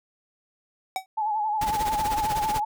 square tone with exponential decay, 759 Hz, F#5, 44 cents sharp, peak -22 dBFS, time 0.96-1.06 s, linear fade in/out 1 ms, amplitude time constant 21 ms
sine tone with vibrato, 854 Hz, G#5, 48 cents sharp, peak -23 dBFS, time 1.17-2.65 s, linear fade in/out 10 ms, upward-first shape sine, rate 11 Hz, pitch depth 59 cents each way
pink noise with tremolo, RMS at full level -30 dBFS, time 1.61-2.6 s, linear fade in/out 5 ms, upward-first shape sine, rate 16 Hz, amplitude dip 75%
effects none

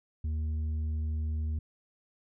triangle tone with tanh clipping, 77.78 Hz, D#2, in tune, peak -30 dBFS, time 0.24-1.59 s, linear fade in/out 5 ms, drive 9 dB, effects none

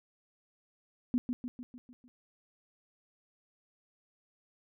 sine tone with echo, 246.9 Hz, B3, in tune, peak -25 dBFS, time 1.14-1.18 s, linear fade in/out 0 ms, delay 150 ms, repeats 6, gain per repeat -5 dB, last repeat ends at 2.08 s, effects none

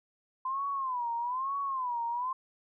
sine tone with vibrato, 1022 Hz, C6, 41 cents flat, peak -30 dBFS, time 0.45-2.33 s, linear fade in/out 5 ms, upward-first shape sine, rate 1.1 Hz, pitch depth 160 cents each way, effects none

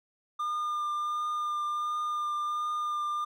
triangle tone with vibrato, 1205 Hz, D6, 44 cents sharp, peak -27 dBFS, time 0.39-3.25 s, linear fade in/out 10 ms, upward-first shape triangle, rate 1.4 Hz, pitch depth 15 cents each way, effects none

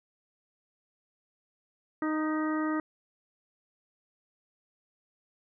harmonic tone with a mistuned harmonic, 310 Hz, D#4, 6 cents flat, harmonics 1 / 2 / 3 / 4 / 5 / 6, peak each -28 / -39 / -41 / -36 / -43 / -41 dBFS, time 2.02-2.8 s, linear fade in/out 2 ms, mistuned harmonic 6, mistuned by +34 cents, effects none

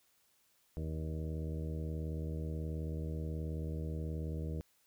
harmonic tone with a mistuned harmonic, 78.6 Hz, D#2, 18 cents sharp, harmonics 1 / 2 / 3 / 4 / 5 / 6 / 7 / 8, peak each -38 / -41 / -50 / -48 / -52 / -49 / -57 / -57 dBFS, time 0.77-4.61 s, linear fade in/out 0 ms, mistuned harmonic 7, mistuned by +41 cents, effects white hiss -72 dBFS RMS until 4.86 s

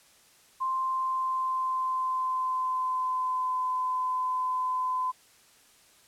sine tone with pitch glide, 1046.5 to 1017.9 Hz, C6 to C6, 0 to -48 cents, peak -26 dBFS, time 0.6-5.12 s, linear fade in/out 20 ms, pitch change -48 cents, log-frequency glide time 0.78-3.63 s, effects white hiss -59 dBFS RMS until 6.07 s + low-pass 11000 Hz 12 dB/octave

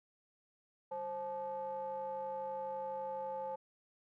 triangle ring-modulated tone, 168 Hz, E3, 33 cents sharp, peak -33 dBFS, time 0.91-3.56 s, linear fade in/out 10 ms, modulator 698 Hz, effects none

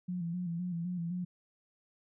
sine tone with vibrato, 174.1 Hz, F3, 5 cents flat, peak -33 dBFS, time 0.08-1.25 s, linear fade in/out 10 ms, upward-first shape square, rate 3.9 Hz, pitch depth 56 cents each way, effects none

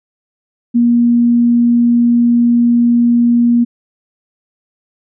sine tone, 237.8 Hz, A#3, 35 cents sharp, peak -7 dBFS, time 0.74-3.65 s, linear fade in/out 20 ms, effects none

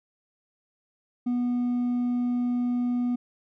sine tone with hard clipping, 244.5 Hz, B3, 17 cents flat, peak -24 dBFS, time 1.26-3.16 s, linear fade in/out 10 ms, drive 2 dB, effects none

